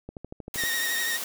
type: click train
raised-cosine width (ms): 2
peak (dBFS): -24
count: 8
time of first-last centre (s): 0.09-0.637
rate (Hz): 12.8
type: high-pass noise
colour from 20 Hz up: white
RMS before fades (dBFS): -33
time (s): 0.54-1.24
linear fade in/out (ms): 2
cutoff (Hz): 220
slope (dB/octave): 48
type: tone with vibrato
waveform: sawtooth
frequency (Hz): 1864.7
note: A#6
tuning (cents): 0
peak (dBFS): -23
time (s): 0.57-1.18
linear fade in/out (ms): 20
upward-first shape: sine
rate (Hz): 12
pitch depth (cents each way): 35
effects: none